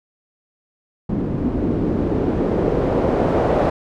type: noise with low-pass filter sweep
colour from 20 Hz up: white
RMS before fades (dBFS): -19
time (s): 1.09-3.7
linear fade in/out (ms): 5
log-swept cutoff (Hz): 240 to 610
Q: 1.5
effects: none